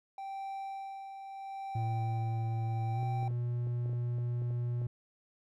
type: tone with tremolo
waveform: triangle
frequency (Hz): 781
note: G5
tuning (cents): -7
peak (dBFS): -35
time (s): 0.18-3.28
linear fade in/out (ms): 2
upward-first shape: sine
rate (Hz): 0.75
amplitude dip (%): 50
type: tone with pitch glide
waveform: triangle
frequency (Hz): 113.9 to 120.67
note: A#2 to B2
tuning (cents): -40 to -40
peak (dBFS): -29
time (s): 1.75-4.87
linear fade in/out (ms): 5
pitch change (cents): +100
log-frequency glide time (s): 2.94-3
type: clicks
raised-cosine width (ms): 2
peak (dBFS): -36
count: 11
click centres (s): 3.03 / 3.229 / 3.308 / 3.671 / 3.859 / 3.895 / 3.932 / 4.184 / 4.42 / 4.507 / 4.817
effects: none